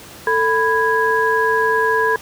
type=tone cluster; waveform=sine; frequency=444.7 / 993 / 1652 Hz; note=A4 / B5 / G#6; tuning=+18 / +9 / -10 cents; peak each=-18 dBFS; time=0.27-2.16 s; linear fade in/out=2 ms; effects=pink hiss -38 dBFS RMS until 2.21 s + high-pass 80 Hz 12 dB/octave